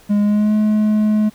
triangle tone with pitch glide, 205.9 to 213.2 Hz, G#3 to G#3, -15 to +46 cents, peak -10 dBFS, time 0.09-1.3 s, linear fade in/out 20 ms, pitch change +61 cents, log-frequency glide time 0.21-0.54 s, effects pink hiss -48 dBFS RMS until 1.34 s

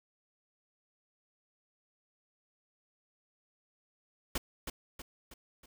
pink noise with echo, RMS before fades -33 dBFS, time 4.35-4.38 s, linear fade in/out 5 ms, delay 320 ms, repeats 4, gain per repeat -6 dB, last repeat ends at 5.66 s, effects none

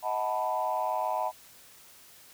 sine chord, B dominant seventh, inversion first, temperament equal with one note detuned, 633.1 / 740 / 880 / 987.8 Hz, D#5 / F#5 / A5 / B5, +30 / 0 / 0 / 0 cents, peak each -32 dBFS, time 0.02-1.32 s, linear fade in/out 50 ms, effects tanh soft clip ceiling -19 dBFS + white hiss -54 dBFS RMS until 2.33 s

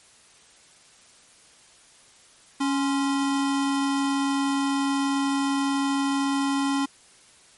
square tone pair together, 277.2 / 1046.6 Hz, C#4 / C6, 0 / 0 cents, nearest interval octave + major seventh, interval 2300 cents, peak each -23 / -32 dBFS, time 2.6-6.86 s, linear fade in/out 10 ms, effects white hiss -54 dBFS RMS until 7.57 s + MP3 48 kbps

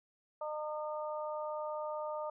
harmonic tone, 304.1 Hz, D#4, 40 cents flat, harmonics 2 / 3 / 4, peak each -38 / -42 / -44 dBFS, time 0.41-2.3 s, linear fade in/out 5 ms, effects none

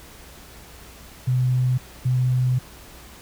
sine tone bursts at uneven times, 126.7 Hz, B2, 45 cents sharp, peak -17 dBFS, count 2, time 1.27-1.78 / 2.05-2.59 s, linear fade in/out 10 ms, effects added 60 Hz sine -48 dBFS peak until 3.21 s + pink hiss -45 dBFS RMS until 3.21 s

